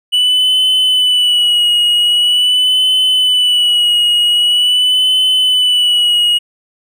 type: tone with vibrato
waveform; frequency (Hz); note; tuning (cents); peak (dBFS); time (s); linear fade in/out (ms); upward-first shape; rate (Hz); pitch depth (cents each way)
triangle; 2960; F#7; 0; -7; 0.12-6.39; 20; sine; 0.44; 41
effects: none